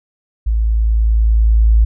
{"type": "tone with level ramp", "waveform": "sine", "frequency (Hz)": 55, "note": "A1", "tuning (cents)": 0, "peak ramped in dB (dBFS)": [-12, -6], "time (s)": [0.46, 1.85], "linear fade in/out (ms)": 10, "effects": []}